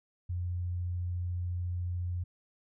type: tone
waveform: sine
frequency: 88.6 Hz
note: F2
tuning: 25 cents sharp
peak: -31 dBFS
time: 0.29-2.24 s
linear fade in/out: 10 ms
effects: none